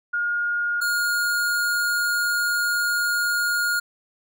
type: tone pair in turn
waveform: sine / square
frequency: 1426 / 1426 Hz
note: F6 / F6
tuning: +36 / +36 cents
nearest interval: unison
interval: 0 cents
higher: neither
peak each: -21 dBFS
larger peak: neither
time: 0.13-0.81 / 0.81-3.8 s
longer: second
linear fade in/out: 10 ms
effects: none